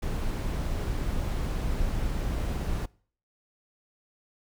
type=noise; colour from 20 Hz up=brown; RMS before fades=-29 dBFS; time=0.02-2.86 s; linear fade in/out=10 ms; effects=noise-tail reverb RT60 0.5 s tail -24 dB re dry